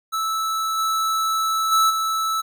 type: tone with level steps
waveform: square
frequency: 1312 Hz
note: E6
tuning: 9 cents flat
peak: -22 / -20 / -15 / -21 dBFS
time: 0.12-2.42 s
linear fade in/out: 20 ms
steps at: 0.77 / 1.71 / 1.89 s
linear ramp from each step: 20 ms
effects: none